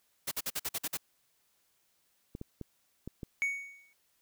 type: noise bursts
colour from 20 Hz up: white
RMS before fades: -34 dBFS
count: 8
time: 0.27-0.973 s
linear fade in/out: 10 ms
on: 45 ms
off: 49 ms
type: clicks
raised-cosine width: 3 ms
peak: -27 dBFS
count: 5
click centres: 2.351 / 2.414 / 2.613 / 3.076 / 3.232 s
type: tone with exponential decay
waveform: triangle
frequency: 2230 Hz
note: C#7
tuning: 10 cents sharp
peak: -24 dBFS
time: 3.42-3.93 s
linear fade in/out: 0 ms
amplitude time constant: 110 ms
effects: white hiss -73 dBFS RMS until 4.21 s